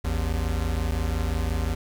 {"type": "tone pair together", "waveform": "square", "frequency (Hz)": [54.81, 80.5], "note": ["A1", "E2"], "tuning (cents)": [-6, -41], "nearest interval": "perfect fifth", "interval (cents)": 665, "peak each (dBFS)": -27, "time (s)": [0.04, 1.75], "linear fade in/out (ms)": 10, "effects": ["9-bit"]}